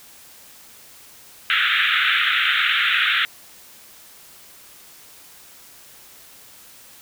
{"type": "band-pass noise", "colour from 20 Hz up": "pink", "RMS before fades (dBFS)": -19, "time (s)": [1.5, 3.25], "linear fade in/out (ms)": 0, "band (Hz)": [1300, 3700], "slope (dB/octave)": 96, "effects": ["white hiss -46 dBFS RMS until 7.01 s"]}